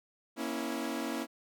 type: chord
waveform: sawtooth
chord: A# diminished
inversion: none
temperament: equal with one note detuned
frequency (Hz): 236.6 / 277.2 / 329.6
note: A#3 / C#4 / E4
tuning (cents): +26 / 0 / 0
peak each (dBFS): -34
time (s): 0.36-1.27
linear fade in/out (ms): 50
effects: none